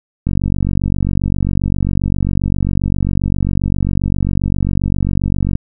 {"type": "click train", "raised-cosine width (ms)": 5, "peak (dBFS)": -4, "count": 252, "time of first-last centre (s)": [0.27, 5.554], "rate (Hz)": 47.5, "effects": []}